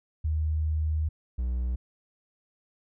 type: tone pair in turn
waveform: sine / triangle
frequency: 77.78 / 61.73 Hz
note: D#2 / B1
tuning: 0 / 0 cents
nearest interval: major third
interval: 400 cents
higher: first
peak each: -24 dBFS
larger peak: neither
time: 0.24-1.09 / 1.38-1.76 s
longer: first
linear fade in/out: 10 ms
effects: none